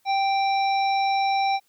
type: harmonic tone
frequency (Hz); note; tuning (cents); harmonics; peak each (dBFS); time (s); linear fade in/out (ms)
784; G5; 0; 1 / 3 / 5 / 7; -20 / -30 / -34 / -37; 0.05-1.6; 50
effects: white hiss -66 dBFS RMS until 1.68 s